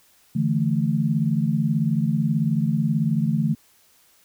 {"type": "chord", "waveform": "sine", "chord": "D suspended second", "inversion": "none", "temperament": "just", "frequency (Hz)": [146.83, 165.19, 220.2], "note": ["D3", "E3", "A3"], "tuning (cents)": [0, 4, 2], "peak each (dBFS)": -23, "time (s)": [0.35, 3.55], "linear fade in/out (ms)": 10, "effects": ["white hiss -58 dBFS RMS until 4.24 s"]}